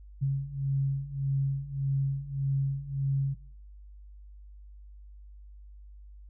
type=beating tone pair; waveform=sine; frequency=136.2 / 137.9 Hz; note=C#3 / C#3; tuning=-30 / -9 cents; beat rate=1.7 Hz; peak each=-31 / -28 dBFS; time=0.21-3.35 s; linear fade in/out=20 ms; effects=noise-tail reverb RT60 0.5 s tail -17 dB re dry + added 50 Hz sine -46 dBFS peak until 6.29 s